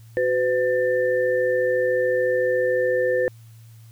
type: tone cluster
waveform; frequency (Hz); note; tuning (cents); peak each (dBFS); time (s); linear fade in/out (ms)
sine; 371.2 / 505 / 1783; F#4 / B4 / A6; +6 / +39 / +22; -26 / -19 / -28; 0.17-3.28; 0
effects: added 113 Hz sine -43 dBFS peak until 3.91 s + white hiss -58 dBFS RMS until 3.91 s

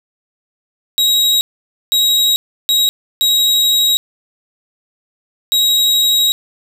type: tone bursts at uneven times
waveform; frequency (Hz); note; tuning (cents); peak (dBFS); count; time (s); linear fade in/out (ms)
40% pulse; 3822; A#7; +43; -9; 5; 0.98-1.41 / 1.92-2.36 / 2.69-2.89 / 3.21-3.97 / 5.52-6.32; 0
effects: none

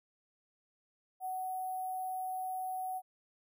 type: tone with sample-and-hold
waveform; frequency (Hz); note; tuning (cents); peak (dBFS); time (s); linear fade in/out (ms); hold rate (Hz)
sine; 747; F#5; +16; -35; 1.2-3.02; 50; 11025
effects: none

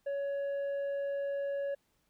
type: tone with tanh clipping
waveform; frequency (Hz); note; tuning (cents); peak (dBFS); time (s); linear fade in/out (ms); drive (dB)
triangle; 560; C#5; +18; -33; 0.06-1.75; 10; 9
effects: pink hiss -75 dBFS RMS until 2.09 s

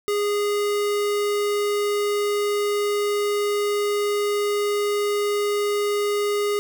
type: tone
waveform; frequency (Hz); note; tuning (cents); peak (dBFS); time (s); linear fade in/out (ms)
square; 411.6; G#4; -16; -21; 0.08-6.59; 0
effects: none

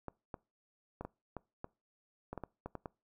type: clicks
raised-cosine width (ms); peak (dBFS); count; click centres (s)
1; -27; 12; 0.083 / 0.342 / 1.01 / 1.05 / 1.367 / 1.644 / 2.33 / 2.377 / 2.437 / 2.66 / 2.753 / 2.858
effects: noise-tail reverb RT60 0.3 s tail -24 dB re dry

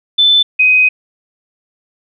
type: tone pair in turn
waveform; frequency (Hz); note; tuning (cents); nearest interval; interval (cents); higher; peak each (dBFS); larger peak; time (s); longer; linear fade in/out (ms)
sine; 3520 / 2511; A7 / D#7; 0 / +15; tritone; 585; first; -6; neither; 0.18-0.43 / 0.59-0.89; second; 10
effects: none

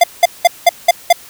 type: tone bursts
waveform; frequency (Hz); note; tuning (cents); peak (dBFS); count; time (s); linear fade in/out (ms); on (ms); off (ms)
square; 694; F5; -11; -4; 6; 0.01-1.128; 5; 28; 190
effects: white hiss -38 dBFS RMS until 1.29 s

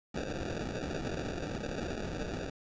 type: noise with sample-and-hold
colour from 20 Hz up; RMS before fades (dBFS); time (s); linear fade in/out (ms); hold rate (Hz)
blue; -37; 0.14-2.5; 5; 1050
effects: resampled to 16000 Hz

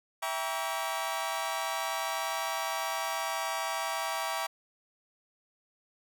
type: chord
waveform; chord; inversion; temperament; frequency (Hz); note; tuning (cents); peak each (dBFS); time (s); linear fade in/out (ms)
sawtooth; E diminished seventh; none; just; 659.3 / 791.1 / 949.3 / 1139.2; E5 / G5 / Bb5 / Db6; 0 / +16 / +31 / +47; -33; 0.22-4.47; 10
effects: none

